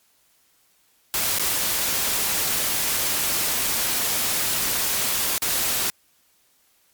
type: noise with dropouts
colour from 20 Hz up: white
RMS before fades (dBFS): -23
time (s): 1.14-5.9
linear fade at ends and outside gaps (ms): 0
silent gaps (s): 1.386-1.396 / 5.38-5.421
effects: white hiss -62 dBFS RMS until 6.93 s + MP3 96 kbps